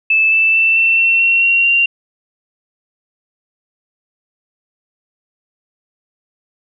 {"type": "tone with pitch steps", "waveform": "sine", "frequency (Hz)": [2625, 2645, 2665, 2685, 2705, 2725, 2746, 2767], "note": ["E7", "E7", "E7", "E7", "E7", "F7", "F7", "F7"], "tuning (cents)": [-8, 5, 18, 31, 44, -43, -30, -17], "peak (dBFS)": -9, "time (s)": [0.1, 1.86], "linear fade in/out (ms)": 5, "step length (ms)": 220, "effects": []}